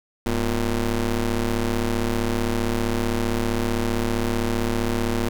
20% pulse ring-modulated tone, 112.3 Hz, A2, 36 cents sharp, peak -13 dBFS, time 0.26-5.29 s, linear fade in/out 5 ms, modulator 130 Hz, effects none

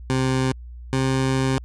20% pulse tone pair in turn, 130.81 / 132.41 Hz, C3 / C3, 0 / +21 cents, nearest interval unison, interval 21 cents, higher second, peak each -14 dBFS, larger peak neither, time 0.1-0.52 / 0.93-1.58 s, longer second, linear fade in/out 0 ms, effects added 60 Hz sine -35 dBFS peak until 1.64 s + resampled to 22050 Hz

